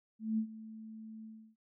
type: tone with ADSR envelope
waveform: sine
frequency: 220 Hz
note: A3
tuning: in tune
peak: -28 dBFS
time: 0.19-1.56 s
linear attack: 190 ms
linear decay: 84 ms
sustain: -17 dB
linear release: 320 ms
effects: none